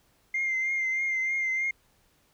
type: tone with vibrato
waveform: sine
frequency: 2100 Hz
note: C7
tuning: 6 cents sharp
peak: -24 dBFS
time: 0.34-1.71 s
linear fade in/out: 5 ms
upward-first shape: triangle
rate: 3.2 Hz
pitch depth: 36 cents each way
effects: tanh soft clip ceiling -22 dBFS + pink hiss -66 dBFS RMS until 2.33 s